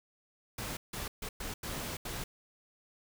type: noise bursts at uneven times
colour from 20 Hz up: pink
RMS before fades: -39 dBFS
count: 6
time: 0.58-0.77 / 0.93-1.08 / 1.22-1.29 / 1.4-1.54 / 1.63-1.97 / 2.05-2.24 s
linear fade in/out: 5 ms
effects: none